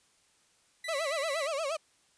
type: tone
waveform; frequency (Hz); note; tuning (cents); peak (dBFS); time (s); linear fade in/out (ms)
30% pulse; 1980; B6; +4; -34; 0.84-1.47; 5
type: tone with vibrato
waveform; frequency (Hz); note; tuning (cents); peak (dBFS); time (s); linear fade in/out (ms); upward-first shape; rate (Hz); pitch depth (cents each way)
35% pulse; 600; D5; +37; -29; 0.88-1.77; 10; sine; 8.5; 180
effects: white hiss -67 dBFS RMS until 2.17 s + resampled to 22050 Hz